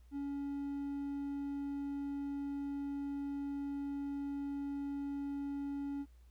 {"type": "tone", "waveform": "triangle", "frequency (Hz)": 281.6, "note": "C#4", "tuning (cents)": 27, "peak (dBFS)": -35, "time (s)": [0.11, 6.06], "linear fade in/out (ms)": 50, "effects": ["added 60 Hz sine -57 dBFS peak until 6.3 s", "pink hiss -75 dBFS RMS until 6.3 s"]}